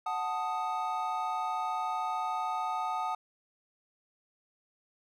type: chord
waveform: triangle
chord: D# diminished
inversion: first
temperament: equal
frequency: 740 / 880 / 1244.5 Hz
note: F#5 / A5 / D#6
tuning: 0 / 0 / 0 cents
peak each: -33 dBFS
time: 0.06-3.15 s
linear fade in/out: 5 ms
effects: none